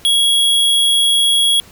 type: tone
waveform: square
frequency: 3322 Hz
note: G#7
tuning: in tune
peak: -11 dBFS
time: 0.05-1.6 s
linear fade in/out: 0 ms
effects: pink hiss -43 dBFS RMS until 1.71 s